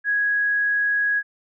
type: tone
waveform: sine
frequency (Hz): 1661.2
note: G#6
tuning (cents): 0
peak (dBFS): -18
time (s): 0.04-1.23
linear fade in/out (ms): 50
effects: none